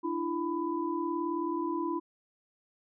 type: tone cluster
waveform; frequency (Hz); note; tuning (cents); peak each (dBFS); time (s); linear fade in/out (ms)
sine; 299.7 / 338.5 / 998; D4 / E4 / B5; +35 / +46 / +18; -35 / -32 / -35; 0.03-2; 20
effects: none